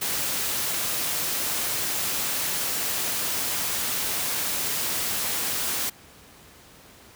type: noise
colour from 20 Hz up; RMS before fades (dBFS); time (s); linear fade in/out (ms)
white; -27; 0.01-5.9; 10
effects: pink hiss -50 dBFS RMS until 7.15 s + high-pass 60 Hz 12 dB/octave